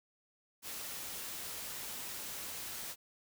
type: noise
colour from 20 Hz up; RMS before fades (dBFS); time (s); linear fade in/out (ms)
white; -43; 0.62-2.96; 50
effects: none